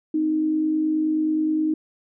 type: tone pair together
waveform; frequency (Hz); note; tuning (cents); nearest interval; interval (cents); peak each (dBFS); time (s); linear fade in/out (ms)
sine; 261.6 / 311.1; C4 / D#4; 0 / 0; minor third; 300; -31 / -19; 0.14-1.74; 5
effects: none